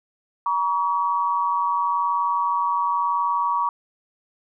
sine tone pair together, 952.1 / 1133 Hz, A#5 / C#6, +36 / +37 cents, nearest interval minor third, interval 301 cents, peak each -22 dBFS, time 0.46-3.69 s, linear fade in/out 2 ms, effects none

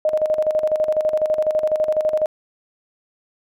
sine tone with tremolo, 618 Hz, D#5, 12 cents flat, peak -14 dBFS, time 0.05-2.26 s, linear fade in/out 2 ms, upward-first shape square, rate 12 Hz, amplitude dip 65%, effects none

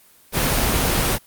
pink noise, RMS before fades -19 dBFS, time 0.32-1.19 s, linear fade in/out 50 ms, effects white hiss -52 dBFS RMS until 1.26 s + Opus 24 kbps

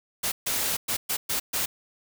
white noise bursts at uneven times, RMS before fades -27 dBFS, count 6, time 0.23-0.32 / 0.46-0.77 / 0.88-0.97 / 1.09-1.17 / 1.29-1.4 / 1.53-1.66 s, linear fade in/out 10 ms, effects none

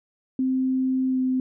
sine tone with pitch glide, 260.3 to 257.8 Hz, C4 to C4, -9 to -26 cents, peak -20 dBFS, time 0.39-1.4 s, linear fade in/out 2 ms, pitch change -17 cents, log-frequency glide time 1.08-1.19 s, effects none

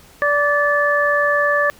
harmonic tone, 581 Hz, D5, 19 cents flat, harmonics 1 / 2 / 3, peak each -18 / -20 / -17 dBFS, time 0.22-1.7 s, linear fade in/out 0 ms, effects pink hiss -47 dBFS RMS until 1.79 s

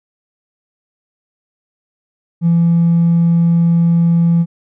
sine tone with hard clipping, 168.9 Hz, E3, 42 cents sharp, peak -9 dBFS, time 2.41-4.46 s, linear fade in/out 50 ms, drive 1 dB, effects none

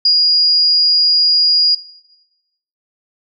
sine tone, 4867 Hz, D#8, 39 cents flat, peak -8 dBFS, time 0.05-1.75 s, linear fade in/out 5 ms, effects noise-tail reverb RT60 1.0 s tail -19 dB re dry

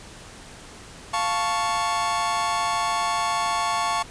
40% pulse chord, F augmented, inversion none, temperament equal, 698.5 / 880 / 1108.7 Hz, F5 / A5 / C#6, 0 / 0 / 0 cents, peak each -28 / -26 / -24 dBFS, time 1.13-4.03 s, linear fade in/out 10 ms, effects pink hiss -43 dBFS RMS until 4.1 s + resampled to 22050 Hz

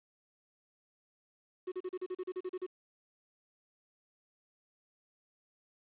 triangle tone bursts, 367.8 Hz, F#4, 10 cents flat, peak -33 dBFS, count 12, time 1.67-2.665 s, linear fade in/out 10 ms, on 49 ms, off 37 ms, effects resampled to 8000 Hz + 10-bit

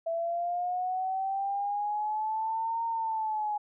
sine linear two-way sweep, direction up then down, 659.3 to 922 to 832 Hz, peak -28 dBFS, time 0.06-3.58 s, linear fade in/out 10 ms, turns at 2.84 s, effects none

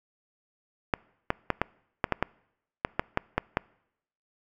clicks, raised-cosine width 0.5 ms, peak -8 dBFS, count 12, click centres 0.938 / 1.304 / 1.503 / 1.616 / 2.042 / 2.123 / 2.226 / 2.849 / 2.995 / 3.174 / 3.38 / 3.571 s, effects noise-tail reverb RT60 0.8 s tail -25 dB re dry

